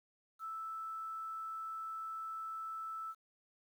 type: tone with quantisation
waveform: sine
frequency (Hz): 1317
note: E6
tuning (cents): -2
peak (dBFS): -40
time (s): 0.39-3.15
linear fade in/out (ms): 50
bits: 11
effects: none